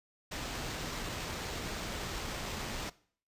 pink noise with sample-and-hold, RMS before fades -39 dBFS, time 0.31-2.9 s, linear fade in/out 10 ms, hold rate 11025 Hz, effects noise-tail reverb RT60 0.5 s tail -20 dB re dry + resampled to 32000 Hz

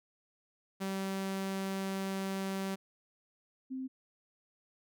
sawtooth / sine tone pair in turn, 193.1 / 261.3 Hz, G3 / C4, -26 / -2 cents, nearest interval perfect fourth, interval 524 cents, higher second, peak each -30 / -36 dBFS, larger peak first, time 0.8-2.76 / 3.7-3.88 s, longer first, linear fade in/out 20 ms, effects none

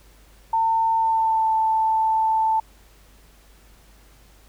sine tone with pitch glide, 900 to 883.5 Hz, A5 to A5, +39 to +7 cents, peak -17 dBFS, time 0.53-2.6 s, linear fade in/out 5 ms, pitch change -32 cents, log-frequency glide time 0.99-1.52 s, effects added 50 Hz sine -51 dBFS peak until 4.48 s + pink hiss -55 dBFS RMS until 4.48 s

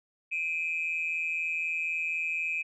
sine tone pair together, 2385 / 2549 Hz, D7 / D#7, +26 / +41 cents, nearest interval minor second, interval 115 cents, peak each -31 / -30 dBFS, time 0.31-2.63 s, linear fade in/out 20 ms, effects tanh soft clip ceiling -22 dBFS

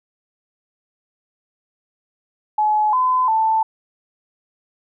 sine tone with pitch steps, 851 / 1017 / 884 Hz, G#5 / C6 / A5, +42 / -50 / +8 cents, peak -14 dBFS, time 2.58-3.63 s, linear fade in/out 5 ms, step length 350 ms, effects none

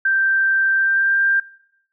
sine tone with pitch glide, 1568 to 1587.1 Hz, G6 to G6, 0 to +21 cents, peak -14 dBFS, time 0.05-1.4 s, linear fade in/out 5 ms, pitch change +21 cents, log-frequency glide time 0.76-1.17 s, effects noise-tail reverb RT60 0.8 s tail -22 dB re dry

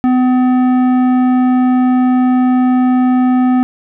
sine tone with tanh clipping, 252.9 Hz, B3, 41 cents sharp, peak -10 dBFS, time 0.04-3.63 s, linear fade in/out 0 ms, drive 12 dB, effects none

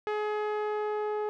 sawtooth tone with low-pass filter sweep, 422.4 Hz, G#4, 29 cents sharp, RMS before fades -31 dBFS, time 0.07-1.29 s, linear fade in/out 0 ms, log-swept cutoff 2100 to 990 Hz, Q 0.83, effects none

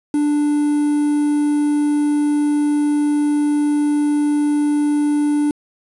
triangle tone with quantisation, 294.4 Hz, D4, 4 cents sharp, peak -12 dBFS, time 0.14-5.51 s, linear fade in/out 2 ms, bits 6, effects resampled to 24000 Hz

